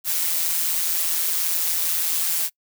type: noise with amplitude modulation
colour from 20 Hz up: blue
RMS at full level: -20 dBFS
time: 0.04-2.5 s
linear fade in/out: 50 ms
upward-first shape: sine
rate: 167 Hz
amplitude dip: 60%
effects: noise-tail reverb RT60 0.1 s tail -25 dB re dry